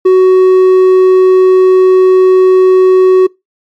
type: tone with hard clipping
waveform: sine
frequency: 372.8 Hz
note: F#4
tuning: 13 cents sharp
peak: -3 dBFS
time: 0.05-3.27 s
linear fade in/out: 10 ms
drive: 3 dB
effects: noise-tail reverb RT60 0.2 s tail -24 dB re dry + MP3 64 kbps